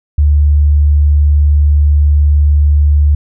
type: tone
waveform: sine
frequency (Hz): 73.42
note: D2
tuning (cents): 0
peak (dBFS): -5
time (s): 0.18-3.15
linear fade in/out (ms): 5
effects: none